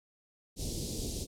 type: band-stop noise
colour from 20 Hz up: pink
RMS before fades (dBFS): -36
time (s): 0.56-1.27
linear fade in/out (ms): 50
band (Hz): 480 to 4100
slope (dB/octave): 24
effects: low-pass 10000 Hz 12 dB/octave